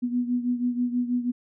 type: beating tone pair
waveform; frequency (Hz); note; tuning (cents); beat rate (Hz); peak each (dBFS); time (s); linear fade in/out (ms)
sine; 243.7 / 249.9; B3 / B3; -23 / +21; 6.2; -24 / -29; 0.02-1.32; 20
effects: none